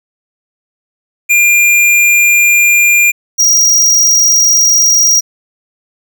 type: tone pair in turn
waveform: square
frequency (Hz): 2400 / 5708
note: D7 / F8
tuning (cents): +37 / +37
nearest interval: octave + minor third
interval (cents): 1500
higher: second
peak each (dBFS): -6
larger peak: neither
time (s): 1.29-3.12 / 3.38-5.21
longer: neither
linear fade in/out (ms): 20
effects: none